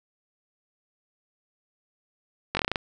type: slowing click train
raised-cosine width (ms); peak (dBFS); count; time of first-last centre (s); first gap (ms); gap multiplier
0.3; -9; 8; 2.55-2.758; 20; 1.13
effects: none